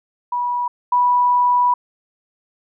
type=tone pair in turn; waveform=sine; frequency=974 / 981.3 Hz; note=B5 / B5; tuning=-24 / -11 cents; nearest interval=unison; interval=13 cents; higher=second; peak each=-18 / -12 dBFS; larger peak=second; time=0.32-0.68 / 0.92-1.74 s; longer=second; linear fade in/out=5 ms; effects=none